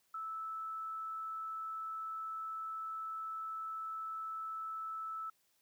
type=tone; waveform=sine; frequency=1312 Hz; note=E6; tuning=9 cents flat; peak=-39 dBFS; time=0.14-5.3 s; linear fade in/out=5 ms; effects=white hiss -75 dBFS RMS until 5.61 s + high-pass 80 Hz 12 dB/octave